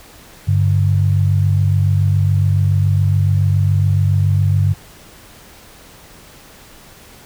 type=tone pair together; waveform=sine; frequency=98.2 / 145.32 Hz; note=G2 / D3; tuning=+4 / -18 cents; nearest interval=perfect fifth; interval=678 cents; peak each=-12 / -17 dBFS; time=0.47-4.74 s; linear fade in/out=20 ms; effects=pink hiss -42 dBFS RMS until 7.25 s